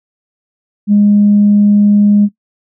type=tone; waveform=sine; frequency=205.8 Hz; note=G#3; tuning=16 cents flat; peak=-4 dBFS; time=0.87-2.29 s; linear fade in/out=50 ms; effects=noise-tail reverb RT60 0.1 s tail -18 dB re dry + tanh soft clip ceiling 0 dBFS